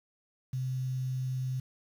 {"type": "tone with quantisation", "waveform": "sine", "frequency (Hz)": 129.3, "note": "C3", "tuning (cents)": -20, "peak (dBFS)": -30, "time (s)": [0.53, 1.6], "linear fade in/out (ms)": 5, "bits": 9, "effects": []}